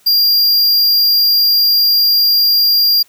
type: tone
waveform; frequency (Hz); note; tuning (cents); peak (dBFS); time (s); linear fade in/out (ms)
square; 4785; D8; +32; -9; 0.06-3.03; 10
effects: white hiss -51 dBFS RMS until 3.08 s